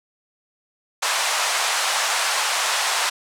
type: band-pass noise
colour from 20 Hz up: pink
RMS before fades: -22 dBFS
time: 1.02-3.1 s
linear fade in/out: 10 ms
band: 730 to 9500 Hz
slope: 24 dB/octave
effects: none